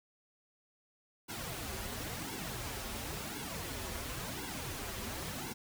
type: noise with flanger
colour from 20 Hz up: pink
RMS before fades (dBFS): -41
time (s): 1.28-5.54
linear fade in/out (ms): 20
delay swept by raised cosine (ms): 1.6 to 6.8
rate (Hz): 0.95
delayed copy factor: -0.9
effects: none